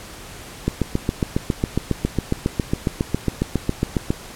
click train, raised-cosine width 3 ms, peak -5 dBFS, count 26, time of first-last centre 0.68-4.105 s, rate 7.3 Hz, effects pink hiss -38 dBFS RMS until 4.35 s + low-pass 12000 Hz 12 dB/octave

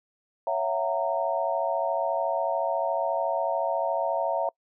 sine chord, F# dominant seventh, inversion second, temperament just, 555 / 666 / 740 / 925 Hz, C#5 / E5 / F#5 / A#5, +2 / +18 / 0 / -14 cents, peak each -30 / -27 / -32 / -30 dBFS, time 0.47-4.49 s, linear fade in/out 2 ms, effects noise-tail reverb RT60 0.1 s tail -26 dB re dry

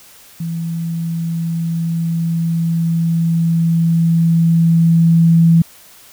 sine tone with level ramp, 166.1 Hz, E3, 13 cents sharp, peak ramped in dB -19 to -6 dBFS, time 0.4-5.62 s, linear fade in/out 5 ms, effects white hiss -43 dBFS RMS until 6.12 s

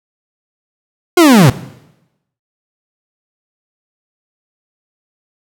40% pulse linear sweep, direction down, 368 to 113.2 Hz, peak -3 dBFS, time 1.17-1.5 s, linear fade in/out 5 ms, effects noise-tail reverb RT60 0.9 s tail -17 dB re dry

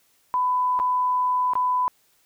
sine tone with dropouts, 1000 Hz, B5, 21 cents sharp, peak -19 dBFS, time 0.34-1.88 s, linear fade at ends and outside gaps 0 ms, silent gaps 0.791-0.799 / 1.535-1.554 s, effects white hiss -63 dBFS RMS until 2.25 s

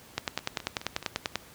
two click trains, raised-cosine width 0.2 ms, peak -22 / -10 dBFS, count 4 / 13, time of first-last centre 0.39-1.027 / 0.18-1.356 s, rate 4.71 / 10.2 Hz, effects pink hiss -52 dBFS RMS until 1.54 s + high-pass 60 Hz 12 dB/octave

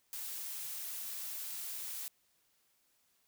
blue noise, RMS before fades -42 dBFS, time 0.13-2.08 s, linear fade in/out 0 ms, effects white hiss -74 dBFS RMS until 3.27 s

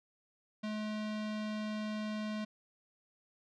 square tone with low-pass filter, 213.6 Hz, G#3, 49 cents sharp, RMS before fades -38 dBFS, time 0.63-2.45 s, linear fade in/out 10 ms, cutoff 4200 Hz, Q 1.2, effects none

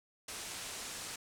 white low-pass noise, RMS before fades -44 dBFS, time 0.28-1.16 s, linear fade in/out 5 ms, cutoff 9500 Hz, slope 24 dB/octave, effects none

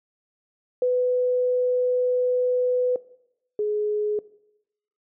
sine tone pair in turn, 498.9 / 420.4 Hz, B4 / G#4, +17 / +21 cents, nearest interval minor third, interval 296 cents, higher first, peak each -18 / -21 dBFS, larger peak first, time 0.82-2.96 / 3.59-4.19 s, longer first, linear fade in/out 2 ms, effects noise-tail reverb RT60 0.8 s tail -19 dB re dry

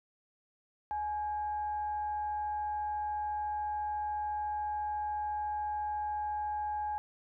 sine tone with frequency modulation, 841 Hz, G#5, 22 cents sharp, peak -32 dBFS, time 0.91-6.98 s, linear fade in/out 0 ms, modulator 768 Hz, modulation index 0.22, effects none

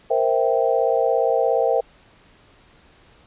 sine chord, C dominant seventh, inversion third, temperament equal, 466.2 / 523.3 / 659.3 / 784 Hz, Bb4 / C5 / E5 / G5, 0 / 0 / 0 / 0 cents, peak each -21 / -21 / -22 / -24 dBFS, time 0.1-1.81 s, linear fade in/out 10 ms, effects pink hiss -53 dBFS RMS until 3.26 s + resampled to 8000 Hz

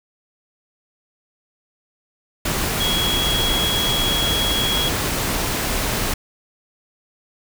sine tone in noise, 3322 Hz, G#7, in tune, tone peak -20 dBFS, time 2.8-4.89 s, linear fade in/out 5 ms, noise pink, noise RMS -22 dBFS, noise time 2.45-6.14 s, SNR -1 dB, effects none

